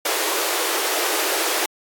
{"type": "high-pass noise", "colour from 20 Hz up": "pink", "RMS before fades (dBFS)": -22, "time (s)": [0.05, 1.66], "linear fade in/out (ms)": 5, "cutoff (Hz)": 320, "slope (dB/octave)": 96, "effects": ["AAC 64 kbps"]}